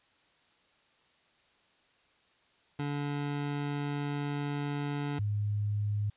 25% pulse / sine tone pair in turn, 144.3 / 103.77 Hz, D3 / G#2, -30 / -1 cents, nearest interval tritone, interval 571 cents, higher first, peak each -28 dBFS, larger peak neither, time 2.79-5.19 / 5.19-6.1 s, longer first, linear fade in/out 5 ms, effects white hiss -67 dBFS RMS until 6.16 s + resampled to 8000 Hz

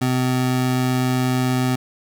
square tone pair together, 127.4 / 254.8 Hz, C3 / C4, -46 / -46 cents, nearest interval octave, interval 1200 cents, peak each -21 dBFS, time 0.01-1.76 s, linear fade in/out 10 ms, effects none

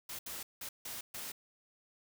white noise bursts at uneven times, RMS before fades -43 dBFS, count 5, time 0.09-0.19 / 0.26-0.43 / 0.61-0.69 / 0.85-1.01 / 1.14-1.32 s, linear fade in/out 5 ms, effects none

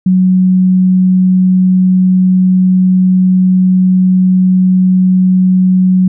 sine tone, 185 Hz, F#3, in tune, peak -5 dBFS, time 0.06-6.08 s, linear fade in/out 5 ms, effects none

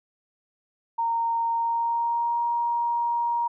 sine tone with pitch glide, 924 to 943.4 Hz, A#5 to A#5, -16 to +20 cents, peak -22 dBFS, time 0.98-3.48 s, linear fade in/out 10 ms, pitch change +36 cents, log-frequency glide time 1.52-2.43 s, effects none

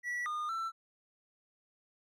triangle tone with pitch steps, 1945 / 1219 / 1337 Hz, B6 / D#6 / E6, -27 / -36 / +24 cents, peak -32 dBFS, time 0.03-0.72 s, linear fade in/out 50 ms, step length 230 ms, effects none

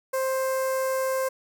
sawtooth tone with notch filter, 526 Hz, C5, 9 cents sharp, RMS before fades -26 dBFS, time 0.13-1.29 s, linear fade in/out 10 ms, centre 3400 Hz, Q 0.53, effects none

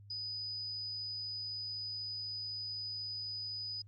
sine tone, 4978 Hz, D#8, in tune, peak -38 dBFS, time 0.1-3.82 s, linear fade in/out 5 ms, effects added 101 Hz sine -53 dBFS peak until 3.87 s + Opus 48 kbps

